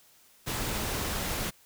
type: noise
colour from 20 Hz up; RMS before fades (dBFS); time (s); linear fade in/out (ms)
pink; -32; 0.46-1.51; 20
effects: white hiss -60 dBFS RMS until 1.65 s